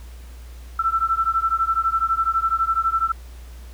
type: beating tone pair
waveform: sine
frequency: 1328 / 1340 Hz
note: E6 / E6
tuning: +12 / +28 cents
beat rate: 12 Hz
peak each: -21 dBFS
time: 0.79-3.12 s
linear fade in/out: 5 ms
effects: added 60 Hz sine -36 dBFS peak until 3.73 s + pink hiss -50 dBFS RMS until 3.73 s